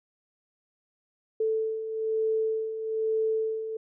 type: beating tone pair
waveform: sine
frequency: 440 / 441.1 Hz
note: A4 / A4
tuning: 0 / +4 cents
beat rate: 1.1 Hz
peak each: -33 / -26 dBFS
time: 1.4-3.77 s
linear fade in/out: 5 ms
effects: none